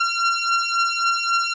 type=beating tone pair; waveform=sawtooth; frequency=1369 / 1372.7 Hz; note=F6 / F6; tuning=-35 / -30 cents; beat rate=3.7 Hz; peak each=-19 / -17 dBFS; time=0-1.54 s; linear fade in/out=10 ms; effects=resampled to 16000 Hz